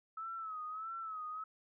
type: tone with vibrato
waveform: sine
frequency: 1293 Hz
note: E6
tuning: 34 cents flat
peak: -40 dBFS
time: 0.17-1.44 s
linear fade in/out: 5 ms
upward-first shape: sine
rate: 1.6 Hz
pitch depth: 75 cents each way
effects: none